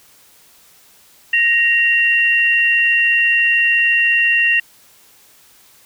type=tone pair together; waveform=sine; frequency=1872 / 2757 Hz; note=A#6 / F7; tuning=+7 / -23 cents; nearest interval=perfect fifth; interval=670 cents; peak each=-14 dBFS; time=1.33-4.6 s; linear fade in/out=5 ms; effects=white hiss -49 dBFS RMS until 5.85 s